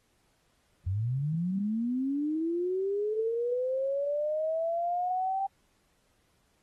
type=linear sweep; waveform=sine; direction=up; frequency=87.31 to 786 Hz; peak=-27 dBFS; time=0.86-5.47 s; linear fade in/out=10 ms; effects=pink hiss -71 dBFS RMS until 6.62 s + AAC 32 kbps